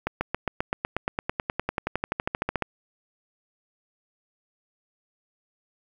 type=accelerating click train; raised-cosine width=0.5 ms; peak=-10 dBFS; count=27; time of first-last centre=0.07-2.623 s; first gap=140 ms; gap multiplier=0.97; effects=8-bit